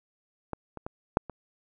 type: clicks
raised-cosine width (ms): 1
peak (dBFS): -18 / -25 / -21 / -6 / -24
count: 5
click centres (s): 0.533 / 0.773 / 0.865 / 1.171 / 1.297
effects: none